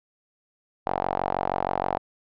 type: tone with band-pass filter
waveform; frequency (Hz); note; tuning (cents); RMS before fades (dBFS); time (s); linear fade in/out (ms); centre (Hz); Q
sawtooth; 46.37; F#1; +5; -27; 0.86-1.98; 10; 780; 3.8
effects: resampled to 11025 Hz